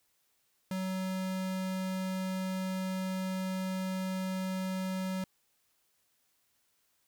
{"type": "tone", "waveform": "square", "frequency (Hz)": 187.7, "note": "F#3", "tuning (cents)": 25, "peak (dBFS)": -33, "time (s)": [0.71, 5.24], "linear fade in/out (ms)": 2, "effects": ["white hiss -74 dBFS RMS until 7.07 s"]}